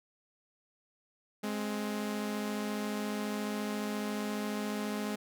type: tone pair together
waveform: sawtooth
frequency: 209.5 / 263.9 Hz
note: G#3 / C4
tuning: +15 / +15 cents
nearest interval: major third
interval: 400 cents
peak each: -30 / -36 dBFS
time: 1.43-5.16 s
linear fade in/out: 10 ms
effects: none